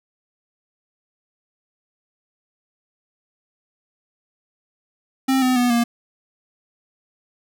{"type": "tone with pitch steps", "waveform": "square", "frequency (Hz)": [264.9, 254.8, 245.2, 235.9], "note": ["C4", "C4", "B3", "A#3"], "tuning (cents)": [22, -46, -12, 21], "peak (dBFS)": -16, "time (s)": [5.28, 5.84], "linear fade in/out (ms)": 10, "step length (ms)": 140, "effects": []}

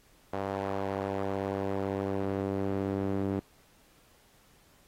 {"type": "tone with band-pass filter sweep", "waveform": "sawtooth", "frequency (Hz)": 97.9, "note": "G2", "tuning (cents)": -2, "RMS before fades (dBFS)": -32, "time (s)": [0.33, 3.4], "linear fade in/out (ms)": 5, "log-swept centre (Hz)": [690, 320], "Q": 1.3, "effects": ["pink hiss -63 dBFS RMS until 4.87 s", "AAC 48 kbps"]}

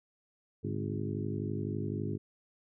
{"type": "harmonic tone with a mistuned harmonic", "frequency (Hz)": 51.9, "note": "G#1", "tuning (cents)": 0, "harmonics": [2, 3, 4, 5, 6, 7, 8], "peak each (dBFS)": [-37, -39, -40, -41, -42, -42, -43], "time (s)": [0.63, 2.18], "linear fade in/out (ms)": 20, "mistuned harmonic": 3, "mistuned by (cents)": -90, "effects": []}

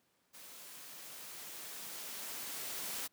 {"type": "noise with level ramp", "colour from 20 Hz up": "white", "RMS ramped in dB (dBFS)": [-53, -40], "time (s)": [0.33, 3.08], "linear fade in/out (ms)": 20, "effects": ["pink hiss -75 dBFS RMS until 3.12 s", "high-pass 150 Hz 12 dB/octave"]}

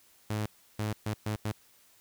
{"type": "tone bursts at uneven times", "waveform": "sawtooth", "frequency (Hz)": 106.5, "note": "G#2", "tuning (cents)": 44, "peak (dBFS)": -26, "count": 5, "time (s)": [[0.3, 0.46], [0.79, 0.93], [1.06, 1.14], [1.26, 1.36], [1.45, 1.52]], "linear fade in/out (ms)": 5, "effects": ["white hiss -62 dBFS RMS until 2 s"]}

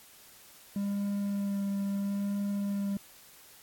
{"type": "tone with vibrato", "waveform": "triangle", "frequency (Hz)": 200, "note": "G3", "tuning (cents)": 35, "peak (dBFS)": -27, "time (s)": [0.76, 2.97], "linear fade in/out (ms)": 2, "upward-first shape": "sine", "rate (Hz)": 0.74, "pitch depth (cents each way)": 14, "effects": ["white hiss -55 dBFS RMS until 3.62 s", "AAC 64 kbps"]}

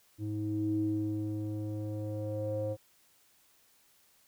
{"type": "tone with low-pass filter sweep", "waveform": "square", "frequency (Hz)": 105.9, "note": "G#2", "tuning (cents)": 34, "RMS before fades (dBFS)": -34, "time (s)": [0.18, 2.77], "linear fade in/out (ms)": 50, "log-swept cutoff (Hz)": [270, 560], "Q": 7.5, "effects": ["white hiss -66 dBFS RMS until 4.27 s"]}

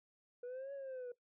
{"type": "exponential two-way sweep", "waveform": "sine", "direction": "up then down", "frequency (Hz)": [482.6, 562, 482.6], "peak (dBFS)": -40, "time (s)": [0.43, 1.12], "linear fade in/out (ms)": 5, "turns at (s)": 0.73, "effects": ["noise-tail reverb RT60 0.1 s tail -17 dB re dry", "tanh soft clip ceiling -42 dBFS"]}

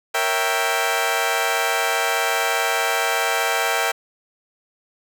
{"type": "chord", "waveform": "15% pulse", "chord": "A# diminished seventh", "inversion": "none", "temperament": "equal", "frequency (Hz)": [466.2, 554.4, 659.3, 784], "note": ["A#4", "C#5", "E5", "G5"], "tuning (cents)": [0, 0, 0, 0], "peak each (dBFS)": [-19, -22, -18, -16], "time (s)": [0.14, 3.92], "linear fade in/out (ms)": 10, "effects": []}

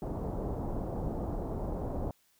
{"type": "low-pass noise", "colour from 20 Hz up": "pink", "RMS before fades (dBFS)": -35, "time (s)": [0.02, 2.11], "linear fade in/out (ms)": 2, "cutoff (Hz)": 800, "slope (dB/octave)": 24, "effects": ["white hiss -69 dBFS RMS until 2.39 s"]}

